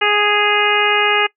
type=harmonic tone with a mistuned harmonic; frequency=415.3 Hz; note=G#4; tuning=in tune; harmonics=1 / 2 / 3 / 4 / 5 / 6 / 7; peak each=-20 / -20 / -20 / -20 / -20 / -20 / -20 dBFS; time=0.01-1.27 s; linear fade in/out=10 ms; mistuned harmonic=7; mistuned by=-26 cents; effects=noise-tail reverb RT60 0.1 s tail -21 dB re dry